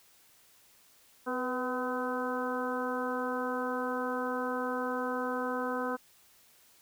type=harmonic tone with a mistuned harmonic; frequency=253.8 Hz; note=B3; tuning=47 cents sharp; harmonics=1 / 2 / 3 / 4 / 5 / 6; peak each=-36 / -35 / -41 / -38 / -39 / -40 dBFS; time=1.26-5.97 s; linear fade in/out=20 ms; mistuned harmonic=2; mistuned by=-38 cents; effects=white hiss -62 dBFS RMS until 6.81 s